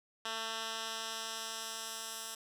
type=tone with band-pass filter sweep; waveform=10% pulse; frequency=224 Hz; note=A3; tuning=31 cents sharp; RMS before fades=-41 dBFS; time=0.25-2.35 s; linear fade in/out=5 ms; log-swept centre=3300 to 8900 Hz; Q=0.81; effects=none

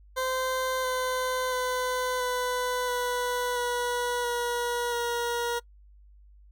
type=tone with pitch steps; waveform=20% pulse; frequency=517 / 510.8 / 504.6 / 498.5 / 492.5 / 486.6 / 480.7 / 474.9 Hz; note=C5 / C5 / B4 / B4 / B4 / B4 / B4 / A#4; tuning=-21 / -42 / +37 / +16 / -5 / -26 / -47 / +32 cents; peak=-22 dBFS; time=0.16-5.6 s; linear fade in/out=20 ms; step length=680 ms; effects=noise-tail reverb RT60 0.1 s tail -24 dB re dry + added 50 Hz sine -51 dBFS peak until 6.51 s

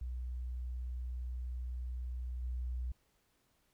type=tone with level steps; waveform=sine; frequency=61.74 Hz; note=B1; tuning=in tune; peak=-37 / -35 dBFS; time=0.01-2.92 s; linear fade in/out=5 ms; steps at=2.42 s; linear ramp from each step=20 ms; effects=pink hiss -75 dBFS RMS until 3.73 s

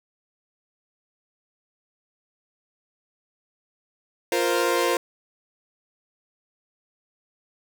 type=chord; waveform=sawtooth; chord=F suspended fourth; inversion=none; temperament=equal; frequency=349.2 / 466.2 / 523.3 Hz; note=F4 / Bb4 / C5; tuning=0 / 0 / 0 cents; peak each=-21 dBFS; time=4.32-4.97 s; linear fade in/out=2 ms; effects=none

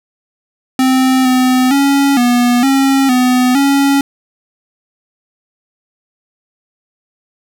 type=tone with pitch steps; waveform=square; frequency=260.1 / 255.2 / 278.6 / 243.1 / 271.3 / 251.2 / 278.1 Hz; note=C4 / C4 / C#4 / B3 / C#4 / B3 / C#4; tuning=-10 / -43 / +9 / -27 / -37 / +30 / +6 cents; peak=-9 dBFS; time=0.79-4.01 s; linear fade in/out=2 ms; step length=460 ms; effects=none

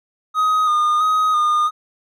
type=tone with vibrato; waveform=triangle; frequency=1238 Hz; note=D#6; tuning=9 cents flat; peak=-12 dBFS; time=0.34-1.71 s; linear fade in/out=50 ms; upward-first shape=square; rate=1.5 Hz; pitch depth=27 cents each way; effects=none

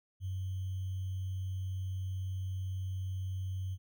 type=tone with sample-and-hold; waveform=sine; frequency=93.8 Hz; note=F#2; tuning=24 cents sharp; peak=-34 dBFS; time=0.2-3.78 s; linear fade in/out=50 ms; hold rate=3150 Hz; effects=none

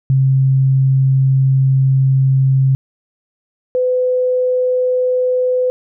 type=tone pair in turn; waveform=sine; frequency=133.6 / 504.4 Hz; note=C3 / B4; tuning=+36 / +36 cents; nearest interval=octave + major seventh; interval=2300 cents; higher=second; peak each=-9 / -12 dBFS; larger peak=first; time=0.1-2.75 / 3.75-5.7 s; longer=first; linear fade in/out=0 ms; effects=none

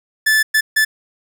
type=tone bursts at uneven times; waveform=45% pulse; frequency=1745 Hz; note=A6; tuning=15 cents flat; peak=-11 dBFS; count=3; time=0.26-0.43 / 0.54-0.61 / 0.76-0.85 s; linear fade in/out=10 ms; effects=none

